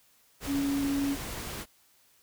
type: tone in noise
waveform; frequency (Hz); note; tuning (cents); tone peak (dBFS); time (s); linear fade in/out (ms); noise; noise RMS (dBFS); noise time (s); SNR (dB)
sine; 279.6; C#4; +15; -26; 0.46-1.17; 50; pink; -38; 0.4-1.66; +9
effects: white hiss -64 dBFS RMS until 2.22 s